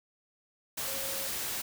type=tone in noise; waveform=sine; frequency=541 Hz; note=C#5; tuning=42 cents flat; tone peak=-42 dBFS; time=0.87-1.28 s; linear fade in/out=10 ms; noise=white; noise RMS=-35 dBFS; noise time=0.77-1.62 s; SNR=-10 dB; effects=none